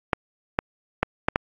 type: clicks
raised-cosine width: 0.5 ms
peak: -4 dBFS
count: 5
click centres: 0.132 / 0.589 / 1.03 / 1.285 / 1.359 s
effects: AAC 64 kbps